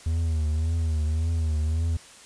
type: tone with vibrato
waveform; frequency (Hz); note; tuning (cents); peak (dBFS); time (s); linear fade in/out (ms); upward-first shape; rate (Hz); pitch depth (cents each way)
triangle; 79.7; D#2; +42; -20; 0.06-1.97; 5; triangle; 1.8; 86
effects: white hiss -48 dBFS RMS until 2.25 s + resampled to 22050 Hz